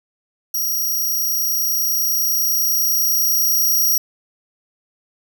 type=tone with level ramp; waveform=5% pulse; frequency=5710 Hz; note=F8; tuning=37 cents sharp; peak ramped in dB=-13 to -8 dBFS; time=0.54-3.98 s; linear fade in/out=5 ms; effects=none